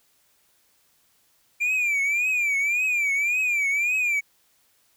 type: tone with vibrato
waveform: triangle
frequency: 2370 Hz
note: D7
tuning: 15 cents sharp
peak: -19 dBFS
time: 1.6-4.21 s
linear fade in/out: 20 ms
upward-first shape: triangle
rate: 1.8 Hz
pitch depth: 140 cents each way
effects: white hiss -64 dBFS RMS until 4.96 s